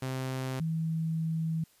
sawtooth / sine tone pair in turn, 130.81 / 161.56 Hz, C3 / E3, 0 / -35 cents, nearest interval major third, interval 365 cents, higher second, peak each -28 dBFS, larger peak neither, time 0.02-0.6 / 0.6-1.64 s, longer second, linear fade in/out 5 ms, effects white hiss -64 dBFS RMS until 1.8 s + resampled to 32000 Hz

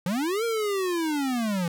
square linear two-way sweep, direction up then down, 164.81 to 469.7 to 164.81 Hz, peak -25 dBFS, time 0.06-1.68 s, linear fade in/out 2 ms, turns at 0.44 s, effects none

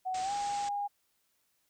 sine tone with pitch glide, 746 to 813.5 Hz, F#5 to G#5, +14 to -36 cents, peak -31 dBFS, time 0.05-0.88 s, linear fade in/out 20 ms, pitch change +150 cents, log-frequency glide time 0.22-0.32 s
white low-pass noise, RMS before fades -45 dBFS, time 0.14-0.69 s, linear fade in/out 5 ms, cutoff 8400 Hz, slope 96 dB/octave
effects white hiss -75 dBFS RMS until 1.69 s

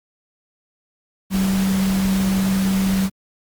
sine tone in noise, 191.8 Hz, G3, 37 cents flat, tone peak -16 dBFS, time 1.3-3.1 s, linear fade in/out 50 ms, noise pink, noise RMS -28 dBFS, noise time 1.3-3.1 s, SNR +9 dB, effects Opus 48 kbps

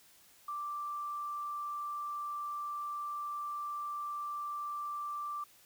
sine tone, 1174.7 Hz, D6, in tune, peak -36 dBFS, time 0.48-5.44 s, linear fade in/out 5 ms, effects white hiss -62 dBFS RMS until 5.65 s

